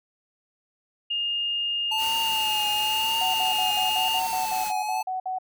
sine tone, 2830 Hz, F7, 22 cents sharp, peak -24 dBFS, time 1.1-4.2 s, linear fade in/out 10 ms
square tone with vibrato, 872 Hz, A5, 16 cents flat, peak -28 dBFS, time 1.91-5.03 s, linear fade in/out 10 ms, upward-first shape triangle, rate 0.96 Hz, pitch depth 69 cents each way
white noise, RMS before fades -35 dBFS, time 1.97-4.73 s, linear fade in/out 50 ms
sine tone bursts, 747 Hz, F#5, 16 cents sharp, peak -26 dBFS, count 12, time 3.21-5.386 s, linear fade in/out 5 ms, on 130 ms, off 56 ms
effects none

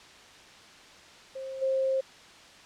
sine tone with level steps, 531 Hz, C5, 25 cents sharp, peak -35 / -24 dBFS, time 1.35-2.01 s, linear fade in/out 10 ms, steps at 1.61 s, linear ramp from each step 20 ms, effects white hiss -51 dBFS RMS until 2.65 s + low-pass 5000 Hz 12 dB/octave

